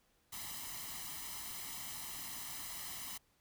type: noise with comb filter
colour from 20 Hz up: white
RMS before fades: -45 dBFS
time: 0.32-3.18 s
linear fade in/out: 10 ms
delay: 0.99 ms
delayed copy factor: +0.7
effects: pink hiss -74 dBFS RMS until 3.4 s